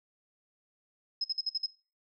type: tone bursts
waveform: sine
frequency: 5130 Hz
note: E8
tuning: 48 cents flat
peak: -28 dBFS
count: 6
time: 1.21-1.662 s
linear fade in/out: 5 ms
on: 32 ms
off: 52 ms
effects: noise-tail reverb RT60 0.3 s tail -17 dB re dry